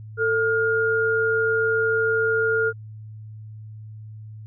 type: tone pair together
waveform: sine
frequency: 446.6 / 1418 Hz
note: A4 / F6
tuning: +26 / +26 cents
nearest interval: octave + minor sixth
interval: 2000 cents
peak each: -21 dBFS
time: 0.17-2.73 s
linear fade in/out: 50 ms
effects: added 108 Hz sine -36 dBFS peak until 4.46 s